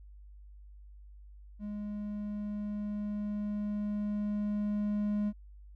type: tone with level ramp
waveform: triangle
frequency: 207.7 Hz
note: G#3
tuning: in tune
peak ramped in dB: -34 to -26 dBFS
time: 1.59-5.33 s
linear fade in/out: 50 ms
effects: added 50 Hz sine -49 dBFS peak until 5.75 s